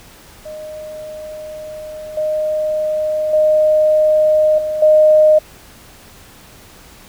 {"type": "tone with level steps", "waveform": "sine", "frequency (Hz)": 616, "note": "D#5", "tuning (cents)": -17, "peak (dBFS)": [-27, -15, -9, -17, -6], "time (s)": [0.45, 5.39], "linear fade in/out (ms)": 10, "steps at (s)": [2.17, 3.33, 4.58, 4.82], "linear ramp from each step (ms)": 5, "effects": ["pink hiss -42 dBFS RMS until 7.08 s"]}